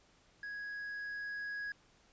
triangle tone with level ramp, 1661.2 Hz, G#6, in tune, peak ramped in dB -39 to -36 dBFS, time 0.43-1.72 s, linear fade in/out 2 ms, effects pink hiss -67 dBFS RMS until 2.12 s + resampled to 16000 Hz

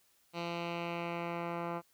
10% pulse tone with low-pass filter sweep, 170.8 Hz, F3, 38 cents flat, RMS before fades -38 dBFS, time 0.33-1.82 s, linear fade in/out 50 ms, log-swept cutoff 3800 to 1500 Hz, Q 1.8, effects white hiss -70 dBFS RMS until 1.93 s

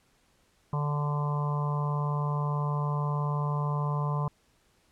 harmonic tone, 146.8 Hz, D3, in tune, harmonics 1 / 3 / 4 / 5 / 6 / 7 / 8, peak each -27 / -41 / -42 / -43 / -41 / -35 / -45 dBFS, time 0.73-4.28 s, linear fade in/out 2 ms, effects pink hiss -67 dBFS RMS until 4.91 s + low-pass 11000 Hz 12 dB/octave

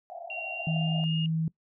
pink band-pass noise, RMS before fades -41 dBFS, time 0.1-1.04 s, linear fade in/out 0 ms, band 650 to 740 Hz, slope 96 dB/octave
sine tone with pitch glide, 2756 to 2842 Hz, F7 to F7, -24 to +30 cents, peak -33 dBFS, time 0.3-1.26 s, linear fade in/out 2 ms, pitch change +54 cents, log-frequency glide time 0.51-1.15 s
sine tone, 161.1 Hz, E3, 39 cents flat, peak -25 dBFS, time 0.67-1.48 s, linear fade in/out 2 ms
effects noise-tail reverb RT60 0.1 s tail -21 dB re dry

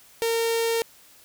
sawtooth tone with notch filter, 458.7 Hz, A#4, 28 cents flat, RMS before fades -24 dBFS, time 0.22-0.82 s, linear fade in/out 0 ms, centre 1200 Hz, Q 1.2, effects white hiss -53 dBFS RMS until 1.24 s

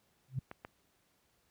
sine tone with exponential growth, 130.81 Hz, C3, in tune, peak -28 dBFS, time 0.28-0.39 s, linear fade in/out 5 ms, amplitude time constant 23 ms
clicks, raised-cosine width 0.5 ms, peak -29 dBFS, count 2, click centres 0.514 / 0.649 s
effects pink hiss -73 dBFS RMS until 1.5 s + high-pass 60 Hz 12 dB/octave

